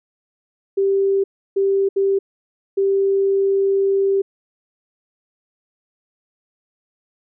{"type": "tone bursts at uneven times", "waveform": "sine", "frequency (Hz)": 392, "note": "G4", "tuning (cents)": 0, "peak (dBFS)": -14, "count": 4, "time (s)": [[0.77, 1.24], [1.56, 1.89], [1.96, 2.19], [2.77, 4.22]], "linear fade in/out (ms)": 10, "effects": []}